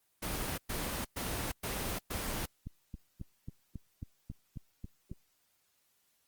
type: noise bursts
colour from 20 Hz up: pink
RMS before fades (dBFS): -36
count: 5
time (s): 0.22-2.46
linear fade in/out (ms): 10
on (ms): 360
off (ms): 110
type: click train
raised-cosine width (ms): 5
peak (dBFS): -29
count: 10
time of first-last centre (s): 2.67-5.116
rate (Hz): 3.68
effects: white hiss -74 dBFS RMS until 6.27 s + Opus 24 kbps